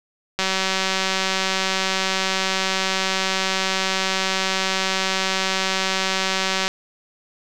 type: click train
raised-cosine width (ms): 0.2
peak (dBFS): -4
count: 1196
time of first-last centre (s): 0.39-6.679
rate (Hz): 190
effects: none